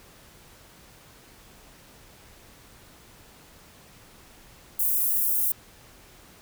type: high-pass noise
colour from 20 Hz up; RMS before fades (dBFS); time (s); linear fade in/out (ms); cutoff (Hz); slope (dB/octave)
pink; -24; 4.79-5.52; 5; 12000; 24
effects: pink hiss -52 dBFS RMS until 6.41 s